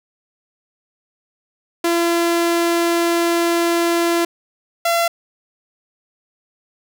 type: tone pair in turn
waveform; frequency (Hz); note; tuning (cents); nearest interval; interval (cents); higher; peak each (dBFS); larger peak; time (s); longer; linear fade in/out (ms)
sawtooth; 340 / 680; F4 / F5; -46 / -46; octave; 1200; second; -11; neither; 1.84-4.25 / 4.85-5.08; first; 5
effects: none